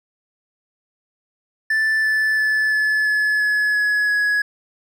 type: tone with pitch steps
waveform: triangle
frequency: 1760 / 1747.8 / 1735.8 / 1723.8 / 1711.9 / 1700 / 1688.3 / 1676.6 Hz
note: A6 / A6 / A6 / A6 / A6 / G#6 / G#6 / G#6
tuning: 0 / -12 / -24 / -36 / -48 / +40 / +28 / +16 cents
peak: -14 dBFS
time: 1.7-4.42 s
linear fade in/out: 5 ms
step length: 340 ms
effects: none